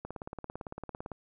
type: click train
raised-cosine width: 1 ms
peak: -25 dBFS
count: 20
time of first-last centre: 0.05-1.117 s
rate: 17.8 Hz
effects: none